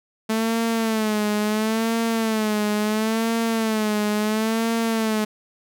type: tone with vibrato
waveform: sawtooth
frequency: 218.9 Hz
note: A3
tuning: 9 cents flat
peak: -16 dBFS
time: 0.29-5.25 s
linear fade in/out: 10 ms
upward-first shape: sine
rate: 0.73 Hz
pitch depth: 77 cents each way
effects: none